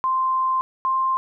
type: tone pair in turn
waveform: sine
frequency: 1044 / 1051.9 Hz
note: C6 / C6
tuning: -4 / +9 cents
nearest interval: unison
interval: 13 cents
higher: second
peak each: -18 dBFS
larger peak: neither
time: 0.04-0.61 / 0.85-1.17 s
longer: first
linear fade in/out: 0 ms
effects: none